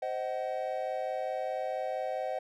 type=chord; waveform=triangle; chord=C diminished; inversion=none; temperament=just; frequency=523.3 / 627.9 / 753.5 Hz; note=C5 / Eb5 / Gb5; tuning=0 / +16 / +31 cents; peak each=-34 dBFS; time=0.02-2.39 s; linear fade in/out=5 ms; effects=none